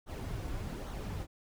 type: noise with flanger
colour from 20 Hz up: brown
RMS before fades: -39 dBFS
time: 0.06-1.27 s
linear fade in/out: 50 ms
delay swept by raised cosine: 0.4 to 5 ms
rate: 1.2 Hz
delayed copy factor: -0.5
effects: none